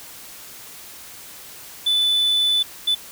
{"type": "tone bursts at uneven times", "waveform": "sine", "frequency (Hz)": 3495, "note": "A7", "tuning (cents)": -12, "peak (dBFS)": -13, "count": 2, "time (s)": [[1.86, 2.63], [2.87, 2.95]], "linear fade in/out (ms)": 10, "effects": ["tanh soft clip ceiling -15 dBFS", "white hiss -40 dBFS RMS until 3.11 s"]}